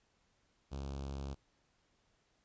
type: tone with notch filter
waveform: sawtooth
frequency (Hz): 68.7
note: C#2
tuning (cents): -15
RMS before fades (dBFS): -42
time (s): 0.71-1.35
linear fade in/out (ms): 20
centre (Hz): 1900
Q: 1.1
effects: pink hiss -75 dBFS RMS until 2.44 s + resampled to 16000 Hz